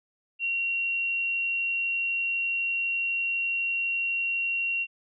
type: tone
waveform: sine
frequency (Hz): 2746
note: F7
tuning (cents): -30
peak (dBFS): -25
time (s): 0.39-4.87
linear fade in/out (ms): 50
effects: none